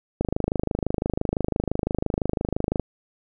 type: click train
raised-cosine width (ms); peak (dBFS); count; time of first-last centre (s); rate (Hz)
2; -9; 68; 0.21-2.797; 25.9
effects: none